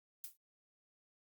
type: noise with exponential decay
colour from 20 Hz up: violet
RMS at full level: -41 dBFS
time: 0.24-0.37 s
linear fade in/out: 1 ms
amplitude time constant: 28 ms
effects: Opus 48 kbps